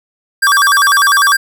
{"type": "tone with vibrato", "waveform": "square", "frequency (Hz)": 1347, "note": "E6", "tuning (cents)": 37, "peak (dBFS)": -8, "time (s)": [0.42, 1.37], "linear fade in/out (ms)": 10, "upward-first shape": "square", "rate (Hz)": 10, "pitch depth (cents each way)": 290, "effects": []}